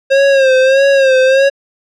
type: tone with vibrato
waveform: square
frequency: 536 Hz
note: C5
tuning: 42 cents sharp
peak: -7 dBFS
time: 0.1-1.5 s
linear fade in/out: 20 ms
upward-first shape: sine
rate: 1.6 Hz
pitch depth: 60 cents each way
effects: low-pass 4000 Hz 12 dB/octave